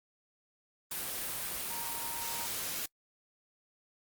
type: tone in noise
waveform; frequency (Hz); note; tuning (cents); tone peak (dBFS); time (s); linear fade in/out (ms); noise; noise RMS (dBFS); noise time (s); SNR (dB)
sine; 930; A#5; -4; -43; 1.7-2.46; 5; white; -37; 0.91-2.86; -9
effects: noise-tail reverb RT60 0.1 s tail -26 dB re dry + Opus 32 kbps